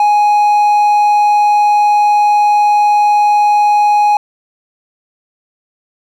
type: tone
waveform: triangle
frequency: 832 Hz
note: G#5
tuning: 3 cents sharp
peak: -5 dBFS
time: 0-4.17 s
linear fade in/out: 2 ms
effects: none